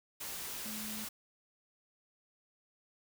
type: tone in noise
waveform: sine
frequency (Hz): 215.4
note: A3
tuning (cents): -37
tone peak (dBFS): -44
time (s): 0.65-1.05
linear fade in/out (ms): 10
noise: white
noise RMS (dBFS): -42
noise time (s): 0.2-1.09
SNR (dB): -5
effects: none